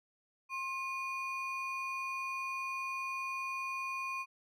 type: ring-modulated tone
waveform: triangle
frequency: 1760 Hz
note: A6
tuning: in tune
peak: -31 dBFS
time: 0.49-4.26 s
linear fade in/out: 50 ms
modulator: 695 Hz
effects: none